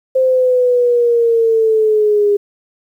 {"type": "linear sweep", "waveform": "sine", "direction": "down", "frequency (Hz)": [523.3, 406], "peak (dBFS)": -9, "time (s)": [0.15, 2.37], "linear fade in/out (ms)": 10, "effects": ["8-bit"]}